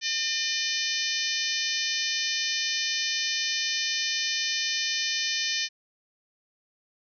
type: harmonic tone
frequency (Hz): 604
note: D5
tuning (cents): +48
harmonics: 3 / 4 / 5 / 6 / 7 / 8 / 9 / 10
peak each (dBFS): -34 / -34 / -34 / -34 / -34 / -34 / -34 / -34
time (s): 0.01-5.69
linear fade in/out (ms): 50
effects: none